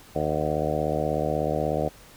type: harmonic tone with a mistuned harmonic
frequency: 76.5 Hz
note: D#2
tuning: 29 cents flat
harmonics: 1 / 2 / 3 / 4 / 5 / 6 / 7 / 8 / 9 / 10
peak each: -35 / -31 / -35 / -33 / -35 / -31 / -30 / -30 / -35 / -33 dBFS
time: 0.15-1.89 s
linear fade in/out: 10 ms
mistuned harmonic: 10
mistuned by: -44 cents
effects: pink hiss -50 dBFS RMS until 2.16 s